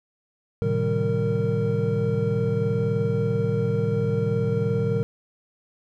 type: tone cluster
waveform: triangle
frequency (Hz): 111.8 / 132.3 / 155.3 / 193.2 / 460.7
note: A2 / C3 / D#3 / G3 / A#4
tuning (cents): +28 / +20 / -3 / -25 / -20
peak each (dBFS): -24 / -27 / -27 / -27 / -23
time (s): 0.62-5.03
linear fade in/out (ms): 0
effects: none